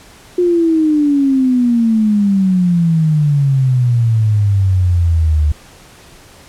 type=exponential sweep; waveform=sine; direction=down; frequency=359.8 to 73.42 Hz; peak=-9 dBFS; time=0.38-5.52 s; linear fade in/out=5 ms; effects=pink hiss -41 dBFS RMS until 6.48 s + low-pass 11000 Hz 12 dB/octave